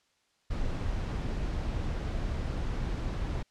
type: noise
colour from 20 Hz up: brown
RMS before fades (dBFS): -32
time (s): 0.5-3.43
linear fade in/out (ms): 10
effects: white hiss -71 dBFS RMS until 3.5 s + low-pass 6000 Hz 12 dB/octave